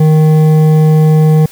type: tone with hard clipping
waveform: sine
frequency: 155.56 Hz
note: D#3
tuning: in tune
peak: -6 dBFS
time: 0-1.46 s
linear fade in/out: 5 ms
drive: 9 dB
effects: white hiss -37 dBFS RMS until 1.51 s